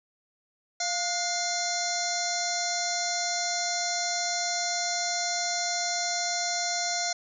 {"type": "harmonic tone with a mistuned harmonic", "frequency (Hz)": 698.5, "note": "F5", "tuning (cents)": 0, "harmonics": [1, 2, 3, 5, 6, 7, 8, 9, 10], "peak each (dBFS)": [-32, -38, -36, -43, -34, -43, -33, -36, -36], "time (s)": [0.8, 7.13], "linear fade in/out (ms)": 5, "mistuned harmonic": 2, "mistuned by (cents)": 61, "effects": []}